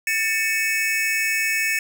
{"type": "tone cluster", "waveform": "square", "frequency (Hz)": [1784, 2233, 2584], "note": ["A6", "C#7", "E7"], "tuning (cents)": [23, 12, -35], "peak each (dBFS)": -25, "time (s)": [0.07, 1.79], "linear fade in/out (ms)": 2, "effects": []}